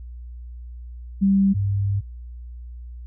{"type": "tone pair in turn", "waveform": "sine", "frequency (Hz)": [195.7, 99.68], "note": ["G3", "G2"], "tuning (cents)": [-3, 29], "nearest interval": "octave", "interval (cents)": 1168, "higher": "first", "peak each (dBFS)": [-14, -19], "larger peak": "first", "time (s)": [[1.21, 1.54], [1.54, 2.01]], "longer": "second", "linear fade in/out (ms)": 20, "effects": ["added 60 Hz sine -34 dBFS peak until 3.06 s"]}